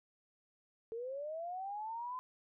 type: linear sweep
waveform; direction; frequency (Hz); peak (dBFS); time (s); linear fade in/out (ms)
sine; up; 442.8 to 1027; -39; 0.92-2.19; 0
effects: none